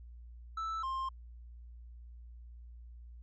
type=tone pair in turn; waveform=triangle; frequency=1318.5 / 1057.9 Hz; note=E6 / C6; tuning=0 / +19 cents; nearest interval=major third; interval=381 cents; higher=first; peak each=-33 / -32 dBFS; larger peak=second; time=0.57-0.83 / 0.83-1.09 s; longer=neither; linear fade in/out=5 ms; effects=added 59 Hz sine -48 dBFS peak until 3.22 s + resampled to 16000 Hz